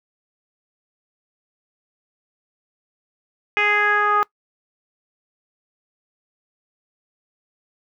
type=tone with low-pass filter sweep; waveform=10% pulse; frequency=415.3 Hz; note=G#4; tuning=in tune; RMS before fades=-18 dBFS; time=3.57-4.23 s; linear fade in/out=0 ms; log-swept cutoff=2400 to 1200 Hz; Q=4.2; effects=noise-tail reverb RT60 0.1 s tail -22 dB re dry